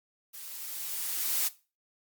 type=noise with level ramp; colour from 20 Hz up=blue; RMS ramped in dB=-44 to -27 dBFS; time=0.33-1.49 s; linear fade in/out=20 ms; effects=noise-tail reverb RT60 0.3 s tail -17 dB re dry + Opus 48 kbps